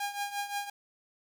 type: tone with tremolo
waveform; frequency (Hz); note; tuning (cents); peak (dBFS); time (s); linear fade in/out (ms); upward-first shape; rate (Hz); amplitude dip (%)
sawtooth; 811; G#5; -41; -26; 0-0.7; 5; triangle; 5.7; 80
effects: 9-bit